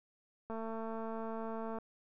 click train, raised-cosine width 1 ms, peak -29 dBFS, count 289, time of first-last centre 0.5-1.786 s, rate 224 Hz, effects none

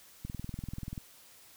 click train, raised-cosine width 5 ms, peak -26 dBFS, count 16, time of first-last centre 0.25-0.978 s, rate 20.6 Hz, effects white hiss -57 dBFS RMS until 1.56 s

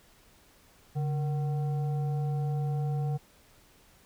sine tone with frequency modulation, 142.9 Hz, D3, 47 cents flat, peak -27 dBFS, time 0.95-3.18 s, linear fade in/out 20 ms, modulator 611 Hz, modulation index 0.37, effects pink hiss -60 dBFS RMS until 4.05 s

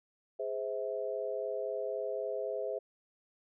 sine chord, Ab augmented, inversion none, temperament just, 415.3 / 519.1 / 648.9 Hz, Ab4 / C5 / E5, 0 / -14 / -27 cents, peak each -38 / -37 / -38 dBFS, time 0.39-2.79 s, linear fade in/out 10 ms, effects none

